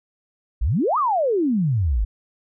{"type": "exponential two-way sweep", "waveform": "sine", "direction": "up then down", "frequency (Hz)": [46.25, 1276, 46.25], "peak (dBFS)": -17, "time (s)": [0.61, 2.05], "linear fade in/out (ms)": 10, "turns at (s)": 0.98, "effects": []}